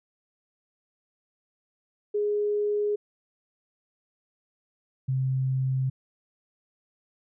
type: tone pair in turn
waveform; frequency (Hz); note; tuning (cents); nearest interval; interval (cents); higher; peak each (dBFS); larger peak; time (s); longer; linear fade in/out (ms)
sine; 415.3 / 131.46; G#4 / C3; 0 / +9; octave + minor sixth; 1991; first; -23; neither; 2.14-2.96 / 5.08-5.9; neither; 10
effects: none